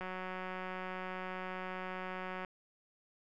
click train, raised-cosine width 0.5 ms, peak -27 dBFS, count 452, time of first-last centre 0.01-2.448 s, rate 185 Hz, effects none

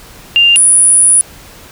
sine tone pair in turn, 2794 / 9808 Hz, F7 / D#9, 0 / -26 cents, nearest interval octave + minor seventh, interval 2174 cents, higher second, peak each -4 dBFS, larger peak neither, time 0.36-0.56 / 0.56-1.21 s, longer second, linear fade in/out 0 ms, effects pink hiss -36 dBFS RMS until 1.71 s

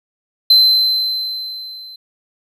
triangle tone with level ramp, 4076 Hz, C8, 46 cents flat, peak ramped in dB -4 to -32 dBFS, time 0.5-1.96 s, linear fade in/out 5 ms, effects none

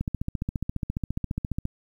click train, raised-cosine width 5 ms, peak -15 dBFS, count 25, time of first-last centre 0.01-1.654 s, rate 14.6 Hz, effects 9-bit

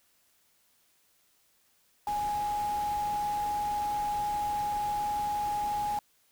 sine tone in noise, 830.6 Hz, G#5, in tune, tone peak -28 dBFS, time 2.07-5.99 s, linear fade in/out 2 ms, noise pink, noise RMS -44 dBFS, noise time 2.07-5.99 s, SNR +13 dB, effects white hiss -68 dBFS RMS until 6.31 s

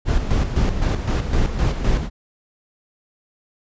brown noise with tremolo, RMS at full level -17 dBFS, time 0.05-2.1 s, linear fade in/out 50 ms, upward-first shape square, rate 3.9 Hz, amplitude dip 55%, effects resampled to 16000 Hz

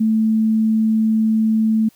sine tone, 220 Hz, A3, in tune, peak -13 dBFS, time 0-1.89 s, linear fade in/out 10 ms, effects white hiss -55 dBFS RMS until 1.95 s

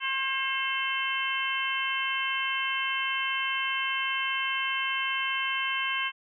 harmonic tone with a mistuned harmonic, 535 Hz, C5, 38 cents sharp, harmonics 2 / 3 / 4 / 5 / 6, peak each -33 / -33 / -33 / -33 / -33 dBFS, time 0-6.12 s, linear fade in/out 50 ms, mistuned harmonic 6, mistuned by -71 cents, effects none

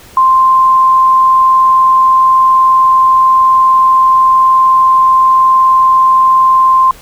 sine tone, 1046.5 Hz, C6, in tune, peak -4 dBFS, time 0.17-6.91 s, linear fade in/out 2 ms, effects pink hiss -37 dBFS RMS until 7.01 s

